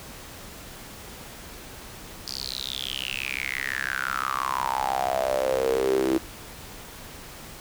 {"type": "tone with high-pass filter sweep", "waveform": "sawtooth", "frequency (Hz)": 65.9, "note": "C2", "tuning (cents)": 13, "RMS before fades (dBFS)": -27, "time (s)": [2.27, 6.18], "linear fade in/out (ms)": 5, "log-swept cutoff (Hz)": [4900, 330], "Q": 9.5, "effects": ["pink hiss -42 dBFS RMS until 7.6 s"]}